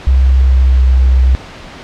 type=tone with pitch glide; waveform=sine; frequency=65.4 to 64.28 Hz; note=C2 to C2; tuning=0 to -30 cents; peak=-5 dBFS; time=0.07-1.35 s; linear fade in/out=0 ms; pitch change=-30 cents; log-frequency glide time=0.38-0.84 s; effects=pink hiss -31 dBFS RMS until 1.83 s + low-pass 4000 Hz 12 dB/octave